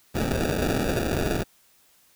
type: noise with sample-and-hold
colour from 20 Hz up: blue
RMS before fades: -25 dBFS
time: 0.14-1.44 s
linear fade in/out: 20 ms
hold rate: 1050 Hz
effects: white hiss -60 dBFS RMS until 2.15 s